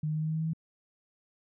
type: tone with pitch steps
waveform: sine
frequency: 153.1 / 154.25 / 155.42 / 156.59 / 157.77 / 158.96 / 160.16 / 161.36 Hz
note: D#3 / D#3 / D#3 / D#3 / D#3 / D#3 / E3 / E3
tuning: -28 / -15 / -2 / +11 / +24 / +37 / -50 / -37 cents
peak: -28 dBFS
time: 0.03-0.534 s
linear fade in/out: 5 ms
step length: 63 ms
effects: none